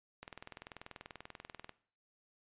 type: click train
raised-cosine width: 0.3 ms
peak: -30 dBFS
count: 31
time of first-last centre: 0.23-1.693 s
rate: 20.5 Hz
effects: noise-tail reverb RT60 0.5 s tail -18 dB re dry + resampled to 8000 Hz

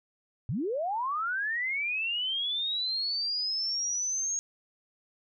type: linear sweep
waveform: sine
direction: up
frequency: 97 to 6590 Hz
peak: -28 dBFS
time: 0.49-4.39 s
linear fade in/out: 0 ms
effects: none

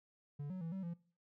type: tone with pitch steps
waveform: triangle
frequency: 144.3 / 185.5 / 164.8 / 191.3 / 170.7 Hz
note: D3 / F#3 / E3 / G3 / F3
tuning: -30 / +5 / 0 / -42 / -39 cents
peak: -38 dBFS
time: 0.39-0.94 s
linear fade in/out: 10 ms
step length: 110 ms
effects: noise-tail reverb RT60 0.4 s tail -19 dB re dry

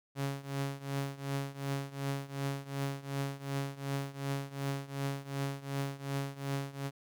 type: tone with tremolo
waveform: sawtooth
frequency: 138.59 Hz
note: C#3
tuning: in tune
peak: -27 dBFS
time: 0.15-6.91 s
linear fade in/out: 50 ms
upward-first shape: triangle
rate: 2.7 Hz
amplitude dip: 90%
effects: none

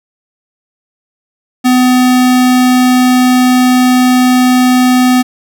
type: tone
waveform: square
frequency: 252 Hz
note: B3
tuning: 35 cents sharp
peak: -6 dBFS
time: 1.64-5.23 s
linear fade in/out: 20 ms
effects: none

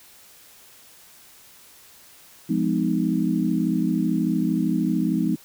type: chord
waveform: sine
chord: F half-diminished seventh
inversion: none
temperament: equal with one note detuned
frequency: 174.61 / 207.7 / 252.6 / 311.1 Hz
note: F3 / Ab3 / Cb4 / Eb4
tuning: 0 / 0 / +39 / 0 cents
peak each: -25 dBFS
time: 2.49-5.36 s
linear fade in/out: 10 ms
effects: white hiss -50 dBFS RMS until 5.44 s

